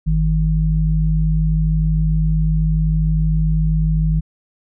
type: tone pair together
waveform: sine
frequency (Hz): 50.44 / 157.8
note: G#1 / D#3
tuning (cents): -50 / +25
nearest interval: octave + minor sixth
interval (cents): 1975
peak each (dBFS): -16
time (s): 0.06-4.21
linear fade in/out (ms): 20
effects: none